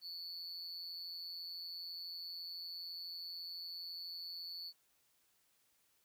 triangle tone with amplitude modulation, 4453 Hz, C#8, 7 cents sharp, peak -39 dBFS, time 0.01-4.73 s, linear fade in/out 50 ms, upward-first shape sine, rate 172 Hz, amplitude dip 85%, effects white hiss -75 dBFS RMS until 6.04 s

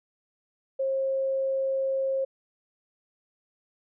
sine tone, 536 Hz, C5, 42 cents sharp, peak -24 dBFS, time 0.79-2.25 s, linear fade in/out 10 ms, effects none

